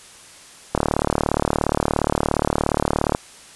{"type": "click train", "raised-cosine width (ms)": 1, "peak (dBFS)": -3, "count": 90, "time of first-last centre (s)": [0.75, 3.149], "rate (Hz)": 37.1, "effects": ["white hiss -44 dBFS RMS until 3.55 s", "resampled to 24000 Hz"]}